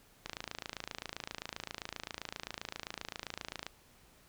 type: click train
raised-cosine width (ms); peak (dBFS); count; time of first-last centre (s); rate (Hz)
0.2; -21; 95; 0.26-3.666; 27.6
effects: pink hiss -63 dBFS RMS until 4.28 s